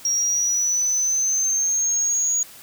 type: linear sweep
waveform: sine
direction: up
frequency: 5630 to 6750 Hz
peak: -16 dBFS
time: 0.05-2.43 s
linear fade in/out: 2 ms
effects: tanh soft clip ceiling -17 dBFS + white hiss -44 dBFS RMS until 2.62 s